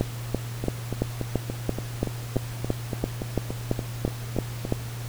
two click trains, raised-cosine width 2 ms, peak -9 / -15 dBFS, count 15 / 15, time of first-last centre 0.01-4.724 / 0.64-4.651 s, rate 2.97 / 3.49 Hz, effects added 118 Hz sine -32 dBFS peak until 5.08 s + pink hiss -41 dBFS RMS until 5.08 s

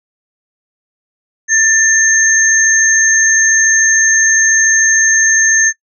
sine tone pair together, 1784 / 6357 Hz, A6 / G8, +23 / +23 cents, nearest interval octave + minor seventh, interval 2200 cents, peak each -10 dBFS, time 1.48-5.73 s, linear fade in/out 50 ms, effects noise-tail reverb RT60 0.1 s tail -23 dB re dry

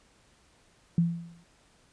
sine tone with exponential decay, 169.4 Hz, E3, 48 cents sharp, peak -18 dBFS, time 0.98-1.44 s, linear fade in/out 2 ms, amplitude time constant 99 ms, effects pink hiss -63 dBFS RMS until 1.92 s + resampled to 22050 Hz

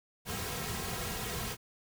pink noise with comb filter, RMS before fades -37 dBFS, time 0.25-1.57 s, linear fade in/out 50 ms, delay 3.4 ms, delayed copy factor -0.7, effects none

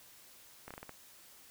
slowing click train, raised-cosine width 0.5 ms, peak -30 dBFS, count 6, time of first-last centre 0.68-0.893 s, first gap 26 ms, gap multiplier 1.25, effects white hiss -58 dBFS RMS until 1.5 s

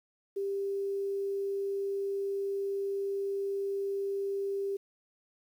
sine tone with quantisation, 395.6 Hz, G4, 16 cents sharp, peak -30 dBFS, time 0.36-4.77 s, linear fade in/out 10 ms, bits 10, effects none

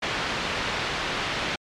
white low-pass noise, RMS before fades -28 dBFS, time 0.02-1.56 s, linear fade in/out 10 ms, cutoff 3000 Hz, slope 12 dB/octave, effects low-pass 6000 Hz 12 dB/octave + MP3 96 kbps

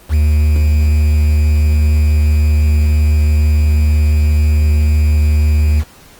triangle tone with quantisation, 75.5 Hz, D2, 48 cents sharp, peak -6 dBFS, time 0.09-5.84 s, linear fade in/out 50 ms, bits 5, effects pink hiss -42 dBFS RMS until 6.19 s + Opus 24 kbps

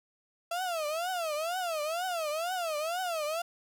35% pulse tone with vibrato, 666 Hz, E5, 18 cents sharp, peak -29 dBFS, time 0.51-3.42 s, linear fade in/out 5 ms, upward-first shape triangle, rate 2.1 Hz, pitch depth 230 cents each way, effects none

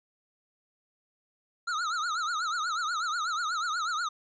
square tone with vibrato, 1331 Hz, E6, 16 cents sharp, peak -29 dBFS, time 1.67-4.09 s, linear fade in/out 10 ms, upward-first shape triangle, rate 8.2 Hz, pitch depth 180 cents each way, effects resampled to 16000 Hz + 11-bit

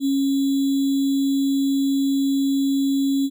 sine tone with sample-and-hold, 274.6 Hz, C#4, 16 cents flat, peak -17 dBFS, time 0-3.3 s, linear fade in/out 50 ms, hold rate 3675 Hz, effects none

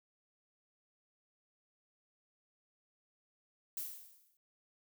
violet noise with exponential decay, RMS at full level -38 dBFS, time 3.77-4.37 s, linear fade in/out 2 ms, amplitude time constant 130 ms, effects none

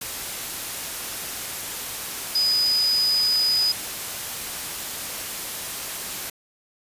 sine tone in noise, 4978 Hz, D#8, in tune, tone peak -18 dBFS, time 2.35-3.72 s, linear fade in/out 5 ms, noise white, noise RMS -31 dBFS, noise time 0.01-6.3 s, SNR +10 dB, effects resampled to 32000 Hz

